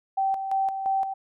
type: tone with tremolo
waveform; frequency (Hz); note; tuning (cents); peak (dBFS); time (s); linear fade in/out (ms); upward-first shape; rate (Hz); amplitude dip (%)
sine; 775; G5; -20; -21; 0.17-1.14; 10; square; 2.9; 55
effects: none